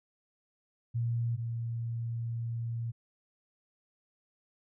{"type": "tone pair in turn", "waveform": "sine", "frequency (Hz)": [117.4, 116.25], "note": ["A#2", "A#2"], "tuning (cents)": [13, -4], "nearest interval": "unison", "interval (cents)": 17, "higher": "first", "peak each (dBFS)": [-28, -32], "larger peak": "first", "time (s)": [[0.94, 1.37], [1.37, 2.92]], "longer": "second", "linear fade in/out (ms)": 20, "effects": []}